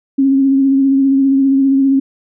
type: tone with vibrato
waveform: sine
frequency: 271.4 Hz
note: C#4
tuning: 36 cents flat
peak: -8 dBFS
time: 0.18-2 s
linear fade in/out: 10 ms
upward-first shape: triangle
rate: 15 Hz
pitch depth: 32 cents each way
effects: none